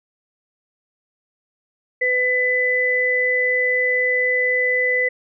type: tone pair together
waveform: sine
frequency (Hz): 502 / 2001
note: B4 / B6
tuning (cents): +28 / +22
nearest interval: 2 octaves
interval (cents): 2394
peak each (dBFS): -22 / -17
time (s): 2.01-5.09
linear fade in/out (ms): 10
effects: none